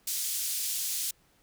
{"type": "band-pass noise", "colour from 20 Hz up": "white", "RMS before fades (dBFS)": -32, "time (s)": [0.07, 1.11], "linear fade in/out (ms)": 5, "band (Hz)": [4300, 14000], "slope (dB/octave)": 12, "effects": ["pink hiss -66 dBFS RMS until 1.42 s"]}